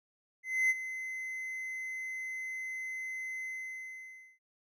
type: tone with ADSR envelope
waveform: triangle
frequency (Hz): 2051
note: C7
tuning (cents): -35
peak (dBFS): -22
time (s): 0.43-4.39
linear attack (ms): 270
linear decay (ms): 34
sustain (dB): -13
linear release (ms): 940
effects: none